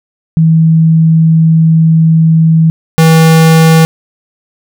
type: tone pair in turn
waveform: sine / square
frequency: 161.6 / 161.6 Hz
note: E3 / E3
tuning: -34 / -34 cents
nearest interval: unison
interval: 0 cents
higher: neither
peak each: -3 dBFS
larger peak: neither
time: 0.37-2.7 / 2.98-3.85 s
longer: first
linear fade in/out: 0 ms
effects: none